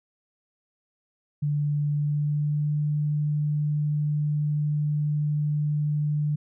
sine tone with pitch glide, 146.83 to 148.97 Hz, D3 to D3, 0 to +25 cents, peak -22 dBFS, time 1.42-6.36 s, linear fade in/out 10 ms, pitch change +25 cents, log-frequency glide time 1.91-2.76 s, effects none

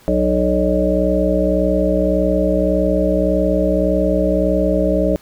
harmonic tone with a mistuned harmonic, 61.74 Hz, B1, in tune, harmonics 1 / 3 / 5 / 7 / 9 / 10, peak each -21 / -20 / -20 / -23 / -19 / -20 dBFS, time 0.08-5.16 s, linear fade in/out 0 ms, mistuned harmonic 5, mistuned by -18 cents, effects pink hiss -48 dBFS RMS until 5.21 s

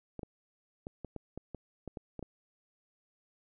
clicks, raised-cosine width 2 ms, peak -27 dBFS, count 11, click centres 0.193 / 0.232 / 0.869 / 1.047 / 1.163 / 1.376 / 1.547 / 1.877 / 1.972 / 2.193 / 2.227 s, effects none

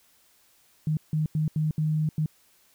sine tone bursts at uneven times, 154.7 Hz, D#3, 10 cents flat, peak -22 dBFS, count 6, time 0.87-0.97 / 1.13-1.26 / 1.35-1.48 / 1.56-1.71 / 1.78-2.09 / 2.18-2.26 s, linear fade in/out 2 ms, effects white hiss -62 dBFS RMS until 2.74 s

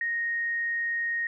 sine tone, 1864.7 Hz, A#6, in tune, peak -26 dBFS, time 0.01-1.27 s, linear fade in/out 2 ms, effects none

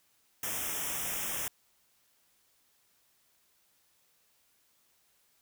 white band-stop noise, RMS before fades -35 dBFS, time 0.43-1.48 s, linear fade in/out 2 ms, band 3500 to 5300 Hz, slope 96 dB/octave, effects white hiss -70 dBFS RMS until 5.41 s

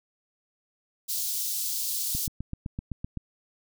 white high-pass noise, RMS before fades -30 dBFS, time 1.08-2.28 s, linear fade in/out 20 ms, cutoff 4000 Hz, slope 24 dB/octave
click train, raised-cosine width 5 ms, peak -20 dBFS, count 9, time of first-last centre 2.15-3.173 s, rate 7.82 Hz
effects none

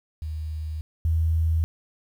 sine tone pair in turn, 78 / 80.94 Hz, D#2 / E2, +5 / -31 cents, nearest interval minor second, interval 64 cents, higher second, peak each -28 / -19 dBFS, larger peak second, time 0.22-0.81 / 1.05-1.64 s, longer neither, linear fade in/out 0 ms, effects 9-bit

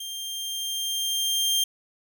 sawtooth tone with level ramp, 3186 Hz, G7, 27 cents sharp, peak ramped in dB -30 to -17 dBFS, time 0-1.64 s, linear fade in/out 5 ms, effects none

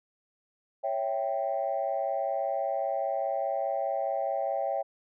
sine chord, C# diminished, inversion none, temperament equal, 554.4 / 659.3 / 784 Hz, C#5 / E5 / G5, 0 / 0 / 0 cents, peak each -31 dBFS, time 0.83-4.83 s, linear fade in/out 20 ms, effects tanh soft clip ceiling -19 dBFS

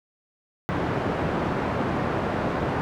pink band-pass noise, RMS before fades -26 dBFS, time 0.69-2.81 s, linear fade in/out 0 ms, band 110 to 1300 Hz, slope 12 dB/octave, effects none

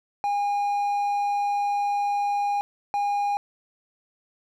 triangle tone bursts at uneven times, 814 Hz, G#5, 35 cents flat, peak -20 dBFS, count 2, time 0.24-2.61 / 2.94-3.37 s, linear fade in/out 0 ms, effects none

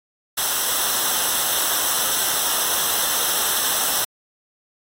white noise with comb filter, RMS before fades -21 dBFS, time 0.37-4.05 s, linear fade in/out 10 ms, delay 0.43 ms, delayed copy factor -0.7, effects AAC 48 kbps

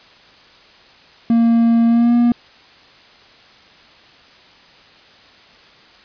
triangle tone with pitch glide, 231.4 to 238.7 Hz, A#3 to A#3, -13 to +41 cents, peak -8 dBFS, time 1.3-2.32 s, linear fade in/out 2 ms, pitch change +54 cents, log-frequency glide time 1.87-2.14 s, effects white hiss -46 dBFS RMS until 6.04 s + resampled to 11025 Hz

